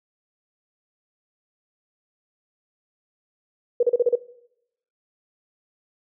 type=tone bursts; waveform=sine; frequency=482.6 Hz; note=B4; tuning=40 cents flat; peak=-14 dBFS; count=6; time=3.8-4.155 s; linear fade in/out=5 ms; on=30 ms; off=35 ms; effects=noise-tail reverb RT60 0.8 s tail -20 dB re dry